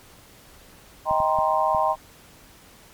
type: chord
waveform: sine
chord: C minor seventh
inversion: first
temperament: just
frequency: 627.9 / 784.9 / 941.9 / 1046.5 Hz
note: Eb5 / G5 / Bb5 / C6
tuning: +16 / +2 / +18 / 0 cents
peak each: -24 dBFS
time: 1.05-1.96 s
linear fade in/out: 50 ms
type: clicks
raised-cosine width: 5 ms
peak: -23 dBFS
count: 4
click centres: 1.111 / 1.203 / 1.388 / 1.748 s
effects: pink hiss -50 dBFS RMS until 2.93 s + MP3 96 kbps